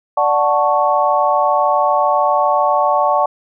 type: chord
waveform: sine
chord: D major seventh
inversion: none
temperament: equal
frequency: 587.3 / 740 / 880 / 1108.7 Hz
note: D5 / F#5 / A5 / C#6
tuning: 0 / 0 / 0 / 0 cents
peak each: -17 dBFS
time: 0.17-3.26 s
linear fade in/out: 5 ms
effects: none